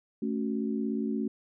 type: chord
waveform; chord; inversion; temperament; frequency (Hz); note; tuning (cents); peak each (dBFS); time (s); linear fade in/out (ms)
sine; F# minor; first; equal; 220 / 277.2 / 370; A3 / C#4 / F#4; 0 / 0 / 0; -30 / -33 / -36; 0.22-1.28; 5
effects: none